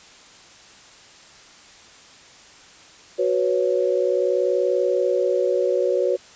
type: chord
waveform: sine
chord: F# suspended fourth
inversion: none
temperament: equal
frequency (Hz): 370 / 493.9 / 554.4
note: F#4 / B4 / C#5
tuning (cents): 0 / 0 / 0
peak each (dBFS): -22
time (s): 3.18-6.17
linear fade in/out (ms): 20
effects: white hiss -47 dBFS RMS until 6.35 s + resampled to 16000 Hz